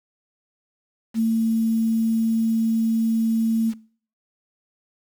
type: tone with quantisation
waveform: sine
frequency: 225.1 Hz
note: A3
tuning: 40 cents sharp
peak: -17 dBFS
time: 1.14-3.74 s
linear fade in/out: 50 ms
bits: 7
effects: noise-tail reverb RT60 0.5 s tail -22 dB re dry